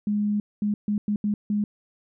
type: tone bursts at uneven times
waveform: sine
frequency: 207.7 Hz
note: G#3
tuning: in tune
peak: -21 dBFS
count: 6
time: 0.07-0.4 / 0.62-0.74 / 0.88-0.98 / 1.08-1.16 / 1.24-1.34 / 1.5-1.64 s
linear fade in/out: 2 ms
effects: none